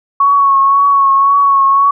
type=tone with vibrato; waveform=sine; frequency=1108.7 Hz; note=C#6; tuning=in tune; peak=-6 dBFS; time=0.2-1.91 s; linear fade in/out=5 ms; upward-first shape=triangle; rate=1.9 Hz; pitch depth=33 cents each way; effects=none